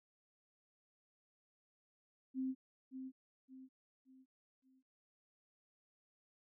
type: tone with echo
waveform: sine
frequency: 261.6 Hz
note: C4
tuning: in tune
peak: -36 dBFS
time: 2.34-2.55 s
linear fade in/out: 50 ms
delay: 570 ms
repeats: 4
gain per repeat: -8 dB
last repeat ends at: 4.83 s
effects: none